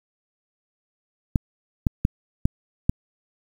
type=clicks; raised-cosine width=5 ms; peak=-5 dBFS; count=5; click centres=1.358 / 1.868 / 2.051 / 2.455 / 2.895 s; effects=7-bit